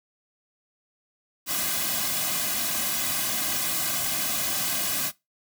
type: noise with comb filter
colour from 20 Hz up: white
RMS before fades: -27 dBFS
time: 1.46-5.12 s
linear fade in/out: 50 ms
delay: 2.2 ms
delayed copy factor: -0.9
effects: noise-tail reverb RT60 0.2 s tail -20 dB re dry